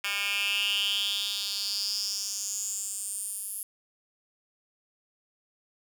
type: tone with high-pass filter sweep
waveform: 10% pulse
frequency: 201.5 Hz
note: G3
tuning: 48 cents sharp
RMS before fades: -31 dBFS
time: 0.04-3.63 s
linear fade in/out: 2 ms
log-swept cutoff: 2100 to 11000 Hz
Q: 5.6
effects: none